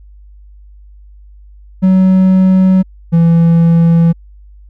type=tone pair in turn; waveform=triangle; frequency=187.6 / 167.19 Hz; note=F#3 / E3; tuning=+24 / +25 cents; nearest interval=major second; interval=199 cents; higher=first; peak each=-3 dBFS; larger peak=neither; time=1.82-2.83 / 3.12-4.13 s; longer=neither; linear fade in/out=20 ms; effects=added 50 Hz sine -35 dBFS peak until 4.69 s